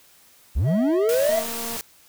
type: linear sweep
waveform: triangle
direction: up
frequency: 46.51 to 689 Hz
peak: -16 dBFS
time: 0.55-1.4 s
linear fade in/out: 20 ms
type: tone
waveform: triangle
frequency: 642 Hz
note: E5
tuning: 46 cents flat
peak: -24 dBFS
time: 0.64-1.46 s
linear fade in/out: 50 ms
type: noise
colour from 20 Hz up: white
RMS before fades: -31 dBFS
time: 1.09-1.81 s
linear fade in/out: 0 ms
type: click train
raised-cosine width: 1 ms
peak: -24 dBFS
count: 111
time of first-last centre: 1.29-1.766 s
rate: 231 Hz
effects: white hiss -54 dBFS RMS until 2.08 s